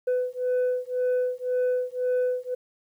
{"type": "beating tone pair", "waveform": "sine", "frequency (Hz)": [500, 501.9], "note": ["B4", "B4"], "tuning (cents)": [21, 28], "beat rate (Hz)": 1.9, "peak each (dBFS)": -24, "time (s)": [0.07, 2.55], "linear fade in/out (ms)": 10, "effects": ["tanh soft clip ceiling -20 dBFS", "10-bit"]}